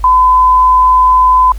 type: tone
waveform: sine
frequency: 1013 Hz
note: B5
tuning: 44 cents sharp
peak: -4 dBFS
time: 0.04-1.52 s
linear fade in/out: 2 ms
effects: added 50 Hz sine -19 dBFS peak until 1.58 s + pink hiss -41 dBFS RMS until 1.58 s